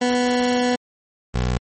20% pulse tone pair in turn, 247 / 61.95 Hz, B3 / B1, 0 / +6 cents, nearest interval 2 octaves, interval 2394 cents, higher first, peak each -12 / -14 dBFS, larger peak first, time 0.01-0.76 / 1.34-1.58 s, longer first, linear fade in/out 10 ms, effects MP3 32 kbps

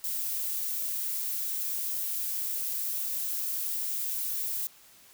violet noise, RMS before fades -32 dBFS, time 0.04-4.67 s, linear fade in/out 0 ms, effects white hiss -56 dBFS RMS until 5.13 s

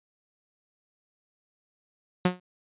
sawtooth tone with exponential decay, 180.8 Hz, F#3, 40 cents flat, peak -13 dBFS, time 2.25-2.4 s, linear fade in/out 5 ms, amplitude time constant 31 ms, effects resampled to 8000 Hz

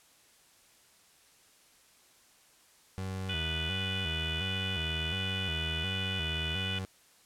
30% pulse tone with vibrato, 87.31 Hz, F2, in tune, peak -32 dBFS, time 2.98-6.85 s, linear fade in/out 0 ms, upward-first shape square, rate 1.4 Hz, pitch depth 140 cents each way
harmonic tone, 493.9 Hz, B4, in tune, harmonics 3 / 4 / 5 / 6 / 7, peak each -42 / -47 / -40 / -36 / -40 dBFS, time 3.29-6.79 s, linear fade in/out 5 ms
effects white hiss -62 dBFS RMS until 7.25 s + low-pass 11000 Hz 12 dB/octave

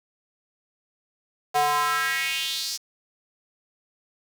square tone with high-pass filter sweep, 146.83 Hz, D3, in tune, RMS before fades -25 dBFS, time 1.54-2.78 s, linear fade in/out 20 ms, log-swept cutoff 670 to 5500 Hz, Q 3.4, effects 7-bit

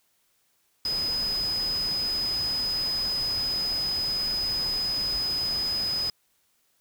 sine tone in noise, 5020 Hz, D#8, 15 cents sharp, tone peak -25 dBFS, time 0.85-6.1 s, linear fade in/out 2 ms, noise pink, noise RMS -39 dBFS, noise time 0.85-6.1 s, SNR +11 dB, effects white hiss -69 dBFS RMS until 6.8 s

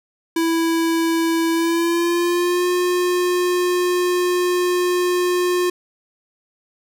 square tone with pitch glide, 330 to 357.8 Hz, E4 to F4, +2 to +42 cents, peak -17 dBFS, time 0.36-5.7 s, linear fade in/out 5 ms, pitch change +140 cents, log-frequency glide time 1.52-2.67 s, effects none

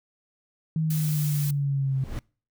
sine linear sweep, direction down, 160 to 132 Hz, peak -22 dBFS, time 0.76-2.04 s, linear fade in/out 2 ms
blue noise, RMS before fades -35 dBFS, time 0.9-1.51 s, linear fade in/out 5 ms
brown noise with exponential growth, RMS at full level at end -28 dBFS, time 1.78-2.19 s, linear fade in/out 0 ms, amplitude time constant 89 ms
effects noise-tail reverb RT60 0.4 s tail -26 dB re dry

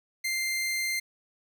sawtooth tone, 2093 Hz, C7, in tune, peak -24 dBFS, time 0.24-1 s, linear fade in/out 10 ms, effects none

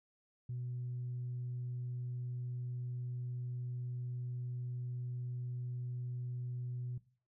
sine tone, 123.47 Hz, B2, in tune, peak -37 dBFS, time 0.49-6.98 s, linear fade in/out 5 ms, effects noise-tail reverb RT60 0.4 s tail -18 dB re dry + tanh soft clip ceiling -34 dBFS

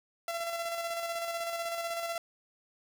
sawtooth tone with tremolo, 676 Hz, E5, 43 cents sharp, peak -28 dBFS, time 0.28-2.18 s, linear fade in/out 2 ms, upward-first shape square, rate 16 Hz, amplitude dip 35%, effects none

